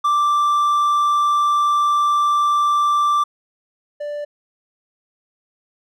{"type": "tone pair in turn", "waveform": "triangle", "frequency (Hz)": [1174.7, 587.4], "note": ["D6", "D5"], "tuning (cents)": [0, 0], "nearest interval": "octave", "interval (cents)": 1200, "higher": "first", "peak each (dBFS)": [-12, -22], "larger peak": "first", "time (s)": [[0.04, 3.24], [4, 4.25]], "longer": "first", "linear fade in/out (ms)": 10, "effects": []}